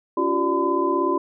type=tone cluster; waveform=sine; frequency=280.5 / 346.4 / 383 / 586 / 1014 Hz; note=C#4 / F4 / G4 / D5 / B5; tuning=+21 / -14 / -40 / -4 / +45 cents; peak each=-27 / -23 / -25 / -30 / -23 dBFS; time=0.17-1.18 s; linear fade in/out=5 ms; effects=none